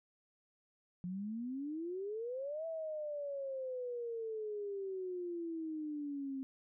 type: exponential two-way sweep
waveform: sine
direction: up then down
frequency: 174.61 to 659.3 to 264.3 Hz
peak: -38 dBFS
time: 1.04-6.43 s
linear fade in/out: 0 ms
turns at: 2.66 s
effects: none